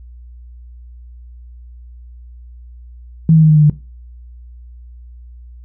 sine tone with pitch steps, 161.1 / 158.61 / 156.15 / 153.74 / 151.36 / 149.01 Hz, E3 / D#3 / D#3 / D#3 / D#3 / D3, -39 / +34 / +7 / -20 / -47 / +25 cents, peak -5 dBFS, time 3.29-3.698 s, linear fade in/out 2 ms, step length 68 ms, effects noise-tail reverb RT60 0.3 s tail -18 dB re dry + added 60 Hz sine -34 dBFS peak until 5.64 s

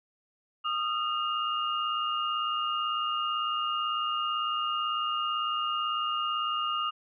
sine tone cluster, 1231 / 1349 / 2832 Hz, D#6 / E6 / F7, -19 / +40 / +23 cents, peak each -29 / -37 / -33 dBFS, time 0.64-6.91 s, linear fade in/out 20 ms, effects none

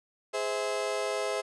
35% pulse chord, Ab augmented, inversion none, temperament just, 415.3 / 519.1 / 648.9 Hz, Ab4 / C5 / E5, 0 / -14 / -27 cents, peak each -32 dBFS, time 0.33-1.42 s, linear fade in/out 20 ms, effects resampled to 24000 Hz

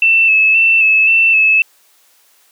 sine tone with vibrato, 2637 Hz, E7, in tune, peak -7 dBFS, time 0.02-1.62 s, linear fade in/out 2 ms, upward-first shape square, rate 1.9 Hz, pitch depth 25 cents each way, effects white hiss -52 dBFS RMS until 2.51 s + high-pass 400 Hz 12 dB/octave

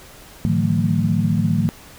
sine tone cluster, 107.8 / 151.1 / 166 / 186 / 224.8 Hz, A2 / D3 / E3 / F#3 / A3, -35 / +50 / +12 / +9 / +37 cents, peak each -22 dBFS, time 0.45-1.69 s, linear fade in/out 0 ms, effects pink hiss -43 dBFS RMS until 1.98 s

